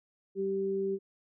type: tone pair together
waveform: sine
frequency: 194.3 / 389.2 Hz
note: G3 / G4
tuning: -15 / -12 cents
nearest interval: octave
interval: 1203 cents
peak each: -37 / -29 dBFS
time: 0.35-0.99 s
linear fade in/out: 50 ms
effects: none

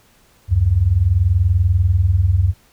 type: tone pair together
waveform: sine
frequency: 73.42 / 93.75 Hz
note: D2 / F#2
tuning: 0 / +23 cents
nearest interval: major third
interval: 423 cents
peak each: -17 / -13 dBFS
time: 0.48-2.54 s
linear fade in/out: 50 ms
effects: pink hiss -54 dBFS RMS until 2.72 s

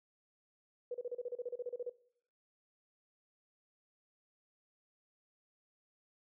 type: tone bursts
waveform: sine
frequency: 488.7 Hz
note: B4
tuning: 18 cents flat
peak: -36 dBFS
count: 15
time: 0.91-1.897 s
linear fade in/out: 5 ms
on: 35 ms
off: 33 ms
effects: noise-tail reverb RT60 0.6 s tail -19 dB re dry

